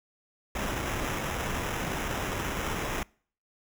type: noise with sample-and-hold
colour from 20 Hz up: pink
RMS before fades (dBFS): -32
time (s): 0.55-3.03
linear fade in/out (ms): 2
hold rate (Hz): 4410
effects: noise-tail reverb RT60 0.5 s tail -26 dB re dry